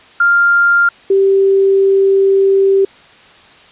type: tone pair in turn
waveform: sine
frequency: 1396.9 / 389.8 Hz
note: F6 / G4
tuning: 0 / -10 cents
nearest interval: octave + minor seventh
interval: 2210 cents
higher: first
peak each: -7 dBFS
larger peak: neither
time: 0.2-0.89 / 1.1-2.85 s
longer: second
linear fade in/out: 5 ms
effects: white hiss -42 dBFS RMS until 3.71 s + resampled to 8000 Hz